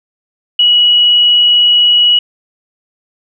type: tone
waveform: sine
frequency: 2921 Hz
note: F#7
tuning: 23 cents flat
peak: -5 dBFS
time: 0.59-2.19 s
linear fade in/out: 5 ms
effects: none